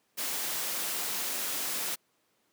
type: noise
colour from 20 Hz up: white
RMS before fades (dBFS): -33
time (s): 0.17-1.96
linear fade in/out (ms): 20
effects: pink hiss -72 dBFS RMS until 2.52 s + high-pass 200 Hz 12 dB/octave